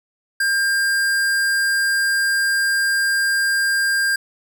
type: tone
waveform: square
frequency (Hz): 1600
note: G6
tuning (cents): +35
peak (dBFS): -17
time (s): 0.4-4.16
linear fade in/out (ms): 5
effects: none